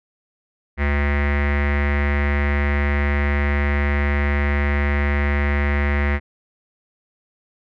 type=tone with low-pass filter; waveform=square; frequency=72 Hz; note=D2; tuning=34 cents flat; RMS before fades=-19 dBFS; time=0.77-6.2 s; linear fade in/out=50 ms; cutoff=2000 Hz; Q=6.4; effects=none